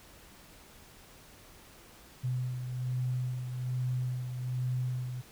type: beating tone pair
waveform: sine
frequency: 126 / 127.2 Hz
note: B2 / C3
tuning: +35 / -48 cents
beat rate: 1.2 Hz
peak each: -31 / -40 dBFS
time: 2.23-5.22 s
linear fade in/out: 20 ms
effects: pink hiss -55 dBFS RMS until 5.31 s